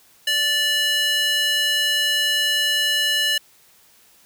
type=tone with high-pass filter; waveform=square; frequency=585 Hz; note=D5; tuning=7 cents flat; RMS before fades=-20 dBFS; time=0.27-3.38 s; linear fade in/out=5 ms; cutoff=2400 Hz; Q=4.7; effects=white hiss -54 dBFS RMS until 4.25 s